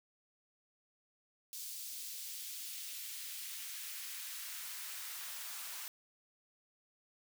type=noise with high-pass filter sweep; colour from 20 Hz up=white; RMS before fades=-45 dBFS; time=1.53-5.88 s; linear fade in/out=0 ms; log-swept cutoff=4500 to 970 Hz; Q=0.97; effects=none